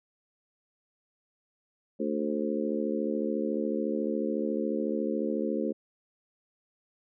harmonic tone with a mistuned harmonic, 74 Hz, D2, 14 cents sharp, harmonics 3 / 4 / 5 / 6 / 7, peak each -32 / -33 / -34 / -35 / -35 dBFS, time 1.99-5.73 s, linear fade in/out 20 ms, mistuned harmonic 7, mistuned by +32 cents, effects none

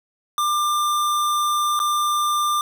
square tone with dropouts, 1193 Hz, D6, 27 cents sharp, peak -19 dBFS, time 0.38-2.61 s, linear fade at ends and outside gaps 1 ms, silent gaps 1.792-1.8 s, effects none

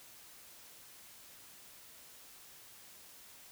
silence, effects white hiss -56 dBFS RMS until 3.51 s

